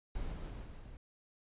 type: noise with level steps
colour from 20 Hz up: brown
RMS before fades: -40 / -42 / -44 / -48 / -50 dBFS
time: 0.15-0.97 s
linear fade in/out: 2 ms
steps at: 0.32 / 0.48 / 0.63 / 0.79 s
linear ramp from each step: 20 ms
effects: resampled to 8000 Hz